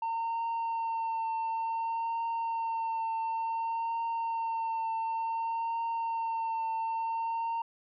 sine tone with vibrato, 910 Hz, A#5, 42 cents flat, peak -27 dBFS, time 0.02-7.62 s, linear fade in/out 5 ms, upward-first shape triangle, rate 0.56 Hz, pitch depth 20 cents each way, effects tanh soft clip ceiling -29 dBFS

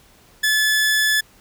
sawtooth tone, 1726 Hz, A6, 34 cents flat, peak -12 dBFS, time 0.43-1.21 s, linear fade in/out 10 ms, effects pink hiss -52 dBFS RMS until 1.4 s

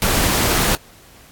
pink noise, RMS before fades -17 dBFS, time 0.02-0.75 s, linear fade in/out 0 ms, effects pink hiss -46 dBFS RMS until 1.31 s + AAC 64 kbps

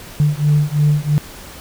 sine beating tone pair, 146.83 / 149.83 Hz, D3 / D3, 0 / +35 cents, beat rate 3 Hz, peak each -14 dBFS, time 0.2-1.18 s, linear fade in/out 0 ms, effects tanh soft clip ceiling -6 dBFS + pink hiss -36 dBFS RMS until 1.6 s

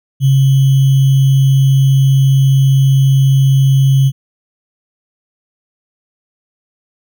sine tone with sample-and-hold, 135.2 Hz, C#3, 43 cents flat, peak -6 dBFS, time 0.2-4.12 s, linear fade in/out 50 ms, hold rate 3150 Hz, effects none

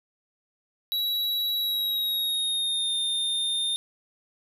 square tone with pitch glide, 3896 to 3635 Hz, B7 to A#7, -24 to -44 cents, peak -25 dBFS, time 0.92-3.76 s, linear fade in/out 0 ms, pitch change -120 cents, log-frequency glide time 1.57-2.94 s, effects none

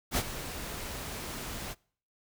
pink noise with ADSR envelope, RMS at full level -27 dBFS, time 0.11-1.75 s, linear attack 61 ms, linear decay 54 ms, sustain -12 dB, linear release 36 ms, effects noise-tail reverb RT60 0.5 s tail -25 dB re dry

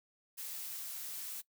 blue noise, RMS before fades -43 dBFS, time 0.37-1.42 s, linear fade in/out 20 ms, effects noise-tail reverb RT60 0.1 s tail -20 dB re dry

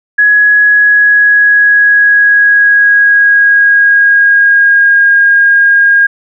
sine tone with pitch glide, 1677 to 1624.6 Hz, G#6 to G#6, +16 to -39 cents, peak -3 dBFS, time 0.18-6.07 s, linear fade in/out 10 ms, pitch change -55 cents, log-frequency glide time 0.61-5.1 s, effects none

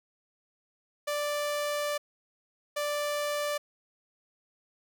sawtooth tone bursts at uneven times, 587.3 Hz, D5, in tune, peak -25 dBFS, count 2, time 1.07-1.98 / 2.76-3.58 s, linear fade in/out 10 ms, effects none

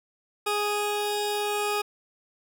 20% pulse tone pair together, 414.7 / 1244.5 Hz, G#4 / D#6, -3 / 0 cents, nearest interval octave + perfect fifth, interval 1903 cents, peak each -21 / -26 dBFS, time 0.46-1.82 s, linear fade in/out 10 ms, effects none

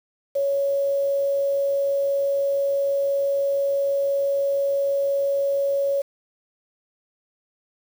sine tone with quantisation, 557 Hz, C#5, 8 cents sharp, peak -19 dBFS, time 0.35-6.02 s, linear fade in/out 10 ms, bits 7, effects none

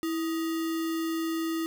sine tone with sample-and-hold, 327 Hz, E4, 14 cents flat, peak -27 dBFS, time 0.03-1.66 s, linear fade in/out 0 ms, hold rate 1575 Hz, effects none

